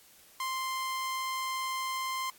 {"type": "tone", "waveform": "sawtooth", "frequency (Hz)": 1046.5, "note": "C6", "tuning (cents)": 0, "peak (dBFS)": -28, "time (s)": [0.4, 2.3], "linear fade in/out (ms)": 2, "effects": ["white hiss -58 dBFS RMS until 2.38 s", "AAC 64 kbps"]}